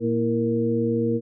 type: harmonic tone with a mistuned harmonic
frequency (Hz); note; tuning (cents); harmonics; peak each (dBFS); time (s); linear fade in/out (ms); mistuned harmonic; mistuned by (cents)
116.54; A#2; 0; 1 / 2 / 3 / 4; -28 / -24 / -27 / -24; 0-1.21; 50; 3; -95
effects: none